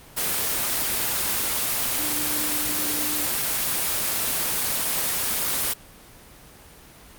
sine tone in noise, 300 Hz, D4, 37 cents sharp, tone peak -32 dBFS, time 1.98-3.26 s, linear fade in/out 20 ms, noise white, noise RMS -24 dBFS, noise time 0.16-5.74 s, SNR -11 dB, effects pink hiss -47 dBFS RMS until 7.18 s + Opus 24 kbps

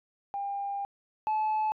sine tone pair in turn, 800 / 863.3 Hz, G5 / A5, +35 / -33 cents, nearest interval minor second, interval 132 cents, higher second, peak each -30 / -23 dBFS, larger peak second, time 0.34-0.85 / 1.27-1.72 s, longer first, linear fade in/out 0 ms, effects tanh soft clip ceiling -24 dBFS

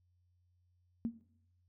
sine tone with exponential decay, 230.4 Hz, A#3, 20 cents flat, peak -29 dBFS, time 1.05-1.21 s, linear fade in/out 0 ms, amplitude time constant 34 ms, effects noise-tail reverb RT60 0.7 s tail -18 dB re dry + added 89 Hz sine -70 dBFS peak until 1.68 s

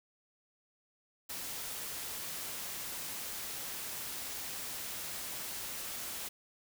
white noise, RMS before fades -41 dBFS, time 1.29-6.29 s, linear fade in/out 10 ms, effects none

